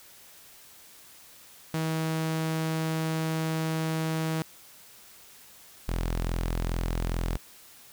sawtooth tone pair in turn, 160 / 42.38 Hz, D#3 / E1, +49 / +49 cents, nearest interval octave + major seventh, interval 2300 cents, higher first, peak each -23 dBFS, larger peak neither, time 1.74-4.42 / 5.88-7.37 s, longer first, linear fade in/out 0 ms, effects white hiss -52 dBFS RMS until 7.92 s

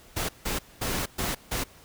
pink noise bursts at uneven times, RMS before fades -29 dBFS, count 5, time 0.16-0.29 / 0.45-0.59 / 0.81-1.06 / 1.18-1.35 / 1.51-1.64 s, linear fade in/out 10 ms, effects pink hiss -53 dBFS RMS until 1.84 s

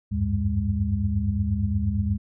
sine tone cluster, 76.5 / 93.4 / 101.9 / 203.4 Hz, D#2 / F#2 / G#2 / G#3, -29 / +17 / -32 / -36 cents, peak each -27 dBFS, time 0.11-2.18 s, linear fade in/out 20 ms, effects none

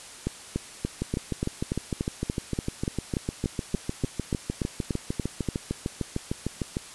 two click trains, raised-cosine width 3 ms, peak -13 / -14 dBFS, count 19 / 39, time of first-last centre 0.27-5.487 / 1.02-6.769 s, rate 3.45 / 6.61 Hz, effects white hiss -44 dBFS RMS until 6.94 s + resampled to 24000 Hz

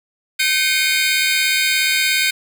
30% pulse tone cluster, 1545 / 2136 / 2213 / 2443 / 3711 Hz, G6 / C7 / C#7 / D#7 / A#7, -26 / +35 / -3 / -32 / -9 cents, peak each -19 dBFS, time 0.39-2.31 s, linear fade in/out 10 ms, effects none

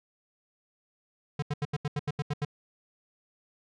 square tone bursts, 146.5 Hz, D3, 4 cents flat, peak -28 dBFS, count 10, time 1.39-2.45 s, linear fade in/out 5 ms, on 34 ms, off 80 ms, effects low-pass 5000 Hz 12 dB/octave

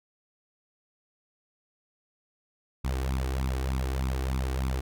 sawtooth tone with flanger, 65.41 Hz, C2, in tune, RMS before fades -29 dBFS, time 2.84-4.81 s, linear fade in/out 10 ms, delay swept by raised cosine 0.81 to 2.71 ms, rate 3.3 Hz, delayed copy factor +0.7, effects none

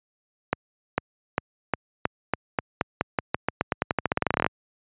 accelerating click train, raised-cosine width 0.5 ms, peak -6 dBFS, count 29, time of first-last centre 0.53-4.464 s, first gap 450 ms, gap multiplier 0.89, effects high-pass 80 Hz 12 dB/octave + resampled to 8000 Hz

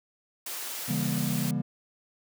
white high-pass noise, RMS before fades -36 dBFS, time 0.46-1.51 s, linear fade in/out 5 ms, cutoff 380 Hz, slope 12 dB/octave
triangle chord, C# diminished seventh, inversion none, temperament just, 138.59 / 166.31 / 199.57 / 239.5 Hz, C#3 / E3 / G3 / Bb3, 0 / +16 / +31 / +47 cents, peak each -30 dBFS, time 0.88-1.62 s, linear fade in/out 10 ms
effects none

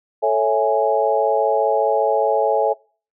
sine chord, A major seventh, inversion none, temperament equal, 440 / 554.4 / 659.3 / 830.6 Hz, A4 / C#5 / E5 / G#5, 0 / 0 / 0 / 0 cents, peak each -20 dBFS, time 0.22-2.74 s, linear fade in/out 20 ms, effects noise-tail reverb RT60 0.4 s tail -24 dB re dry

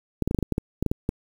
clicks, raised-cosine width 3 ms, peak -10 dBFS, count 12, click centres 0.223 / 0.276 / 0.311 / 0.347 / 0.388 / 0.427 / 0.523 / 0.581 / 0.826 / 0.863 / 0.915 / 1.091 s, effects 7-bit

